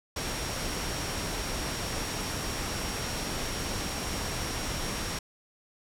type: tone in noise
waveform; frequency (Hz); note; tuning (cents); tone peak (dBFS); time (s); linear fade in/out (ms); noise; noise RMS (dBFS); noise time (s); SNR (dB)
sine; 5588; F8; 0; -41; 0.16-5.19; 5; pink; -33; 0.16-5.19; -11
effects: low-pass 11000 Hz 12 dB/octave